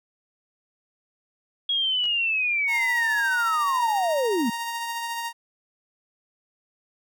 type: linear sweep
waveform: sine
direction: down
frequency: 3318 to 207.7 Hz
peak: -21 dBFS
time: 1.69-4.5 s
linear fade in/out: 5 ms
type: clicks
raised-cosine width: 0.2 ms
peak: -26 dBFS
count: 2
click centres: 2.041 / 2.056 s
type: tone with tremolo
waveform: sawtooth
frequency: 932 Hz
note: A#5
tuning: 1 cent flat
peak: -23 dBFS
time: 2.67-5.33 s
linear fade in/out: 50 ms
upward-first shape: triangle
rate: 14 Hz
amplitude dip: 35%
effects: none